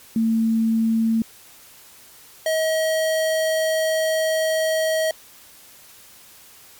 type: tone pair in turn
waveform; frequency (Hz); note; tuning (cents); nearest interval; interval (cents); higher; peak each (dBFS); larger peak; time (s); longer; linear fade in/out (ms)
sine / square; 225.1 / 636.7; A3 / D#5; +40 / +40; octave + tritone; 1800; second; -16 / -19; first; 0.16-1.22 / 2.46-5.11; second; 2
effects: white hiss -47 dBFS RMS until 6.79 s + MP3 96 kbps